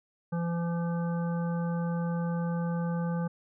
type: harmonic tone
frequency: 170.1 Hz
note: F3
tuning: 45 cents flat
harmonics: 1 / 3 / 5 / 7 / 9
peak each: -28 / -38 / -42 / -45 / -47 dBFS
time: 0.32-3.28 s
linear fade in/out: 10 ms
effects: none